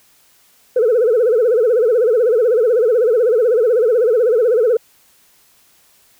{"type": "tone with vibrato", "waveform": "sine", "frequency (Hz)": 466.2, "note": "A#4", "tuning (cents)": 0, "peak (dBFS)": -9, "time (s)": [0.76, 4.77], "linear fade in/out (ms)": 5, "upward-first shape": "sine", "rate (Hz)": 16, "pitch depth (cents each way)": 160, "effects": ["tanh soft clip ceiling -7 dBFS", "white hiss -53 dBFS RMS until 6.19 s"]}